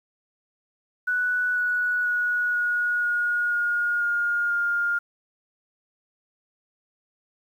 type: tone with pitch steps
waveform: sine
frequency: 1480 / 1469.8 / 1459.6 / 1449.5 / 1439.5 / 1429.6 / 1419.7 / 1409.9 Hz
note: F#6 / F#6 / F#6 / F#6 / F#6 / F6 / F6 / F6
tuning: 0 / -12 / -24 / -36 / -48 / +40 / +28 / +16 cents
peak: -21 dBFS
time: 1.07-4.99 s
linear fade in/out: 10 ms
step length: 490 ms
effects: 9-bit